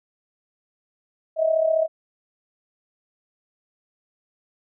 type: tone with amplitude modulation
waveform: sine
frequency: 641 Hz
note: E5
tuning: 49 cents flat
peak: -14 dBFS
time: 1.36-1.88 s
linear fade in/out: 50 ms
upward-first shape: sine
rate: 34.9 Hz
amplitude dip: 70%
effects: none